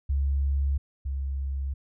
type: tone pair in turn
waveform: sine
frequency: 69.3 / 68.11 Hz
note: C#2 / C#2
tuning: 0 / -30 cents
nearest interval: unison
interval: 30 cents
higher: first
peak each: -22 / -27 dBFS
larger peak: first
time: 0.09-0.78 / 1.05-1.74 s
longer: neither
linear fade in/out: 10 ms
effects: none